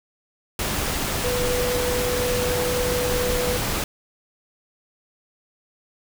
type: tone in noise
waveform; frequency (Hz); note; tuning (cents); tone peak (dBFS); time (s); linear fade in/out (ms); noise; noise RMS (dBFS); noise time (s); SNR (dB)
sine; 493.9; B4; 0; -23; 1.24-3.57; 2; pink; -25; 0.59-3.84; -1
effects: none